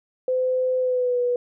sine tone with pitch glide, 511 to 489.3 Hz, C5 to B4, -41 to -16 cents, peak -19 dBFS, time 0.28-1.36 s, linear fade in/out 2 ms, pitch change -75 cents, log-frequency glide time 0.79-1.2 s, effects none

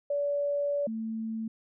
sine tone pair in turn, 574 / 222.8 Hz, D5 / A3, -40 / +22 cents, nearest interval octave + major third, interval 1638 cents, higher first, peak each -26 / -31 dBFS, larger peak first, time 0.1-0.87 / 0.87-1.48 s, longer first, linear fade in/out 5 ms, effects none

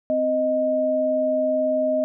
sine tone pair together, 259.4 / 622.3 Hz, C4 / D#5, -15 / 0 cents, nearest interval octave + minor third, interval 1515 cents, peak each -26 / -19 dBFS, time 0.1-2.04 s, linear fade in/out 0 ms, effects none

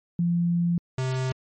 sine / square tone pair in turn, 172.1 / 129.99 Hz, F3 / C3, -25 / -11 cents, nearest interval perfect fourth, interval 486 cents, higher first, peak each -20 / -25 dBFS, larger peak first, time 0.19-0.78 / 0.98-1.32 s, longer first, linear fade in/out 2 ms, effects MP3 32 kbps

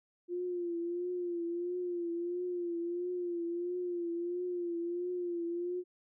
sine tone with vibrato, 349.2 Hz, F4, in tune, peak -33 dBFS, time 0.28-5.84 s, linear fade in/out 50 ms, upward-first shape triangle, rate 1.5 Hz, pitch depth 60 cents each way, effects none

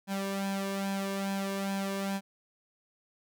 sawtooth tone with flanger, 196 Hz, G3, in tune, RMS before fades -33 dBFS, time 0.07-2.21 s, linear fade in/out 50 ms, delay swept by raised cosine 1.2 to 1.81 ms, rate 2.4 Hz, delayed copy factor +0.7, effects none

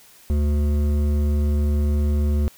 triangle tone with hard clipping, 73.42 Hz, D2, in tune, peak -19 dBFS, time 0.3-2.48 s, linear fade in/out 0 ms, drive 15 dB, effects white hiss -50 dBFS RMS until 2.57 s

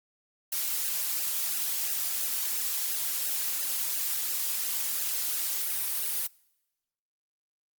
blue noise with flanger, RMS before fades -30 dBFS, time 0.52-6.27 s, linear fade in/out 5 ms, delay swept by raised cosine 0.86 to 4.86 ms, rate 2.9 Hz, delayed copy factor -0.65, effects noise-tail reverb RT60 1.0 s tail -26 dB re dry + Opus 48 kbps

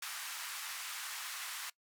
pink band-pass noise, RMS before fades -43 dBFS, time 0.02-1.7 s, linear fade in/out 5 ms, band 1100 to 15000 Hz, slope 24 dB/octave, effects noise-tail reverb RT60 0.1 s tail -21 dB re dry

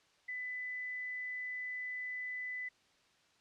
sine tone, 2000 Hz, B6, 21 cents sharp, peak -38 dBFS, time 0.28-2.69 s, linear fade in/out 10 ms, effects white hiss -69 dBFS RMS until 3.4 s + low-pass 5000 Hz 12 dB/octave

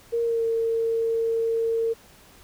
sine tone with pitch glide, 466.2 to 455.6 Hz, A#4 to A#4, 0 to -40 cents, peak -21 dBFS, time 0.12-1.94 s, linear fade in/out 20 ms, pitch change -40 cents, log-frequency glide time 0.23-0.44 s, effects pink hiss -52 dBFS RMS until 2.43 s

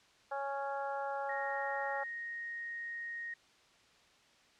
harmonic tone, 277.2 Hz, C#4, in tune, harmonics 2 / 3 / 4 / 5 / 6, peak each -40 / -38 / -47 / -44 / -50 dBFS, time 0.31-2.04 s, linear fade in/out 10 ms
sine tone, 1867 Hz, A#6, 2 cents sharp, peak -39 dBFS, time 1.29-3.34 s, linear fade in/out 5 ms
effects white hiss -65 dBFS RMS until 4.59 s + low-pass 5000 Hz 12 dB/octave

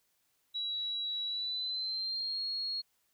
sine tone with pitch glide, 3899 to 4301 Hz, B7 to C8, -23 to +47 cents, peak -33 dBFS, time 0.54-2.82 s, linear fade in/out 20 ms, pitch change +170 cents, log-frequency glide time 1.25-2.47 s, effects white hiss -75 dBFS RMS until 3.13 s

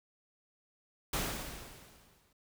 pink noise with exponential decay, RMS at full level -32 dBFS, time 1.13-2.33 s, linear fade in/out 5 ms, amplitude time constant 260 ms, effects none

